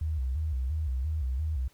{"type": "tone with vibrato", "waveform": "sine", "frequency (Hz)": 70.9, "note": "C#2", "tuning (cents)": 40, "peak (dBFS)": -27, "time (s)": [0.01, 1.68], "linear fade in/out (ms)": 5, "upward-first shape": "square", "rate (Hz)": 2.9, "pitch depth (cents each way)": 170, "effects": ["pink hiss -63 dBFS RMS until 1.73 s"]}